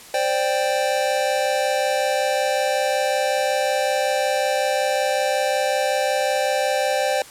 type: chord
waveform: square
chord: C suspended second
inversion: none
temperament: just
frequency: 523.3 / 588.7 / 784.9 Hz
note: C5 / D5 / G5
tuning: 0 / +4 / +2 cents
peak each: -24 dBFS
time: 0.14-7.22 s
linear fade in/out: 2 ms
effects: white hiss -42 dBFS RMS until 7.3 s + low-pass 11000 Hz 12 dB/octave